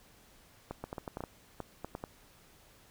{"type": "clicks", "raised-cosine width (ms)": 1, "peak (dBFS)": -24, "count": 12, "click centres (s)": [0.71, 0.84, 0.929, 0.982, 1.078, 1.171, 1.206, 1.238, 1.603, 1.846, 1.951, 2.039], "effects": ["pink hiss -61 dBFS RMS until 2.9 s"]}